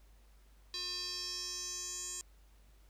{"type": "tone with band-pass filter sweep", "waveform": "square", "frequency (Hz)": 360, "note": "F#4", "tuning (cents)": -47, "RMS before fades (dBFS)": -41, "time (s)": [0.74, 2.21], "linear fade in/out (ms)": 0, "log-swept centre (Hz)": [4400, 7300], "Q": 5.8, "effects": ["added 50 Hz sine -59 dBFS peak until 2.89 s", "pink hiss -70 dBFS RMS until 2.89 s"]}